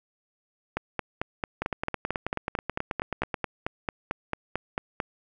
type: two click trains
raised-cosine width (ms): 0.5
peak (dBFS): -13 / -12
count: 17 / 20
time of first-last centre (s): 1.62-3.342 / 0.77-5.002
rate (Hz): 9.29 / 4.49
effects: none